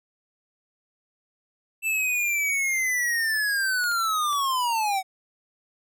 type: linear sweep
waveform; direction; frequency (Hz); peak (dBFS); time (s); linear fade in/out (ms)
square; down; 2661 to 742; -23; 1.82-5.03; 50
type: clicks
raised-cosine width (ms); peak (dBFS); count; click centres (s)
0.2; -26; 3; 3.839 / 3.916 / 4.329
effects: none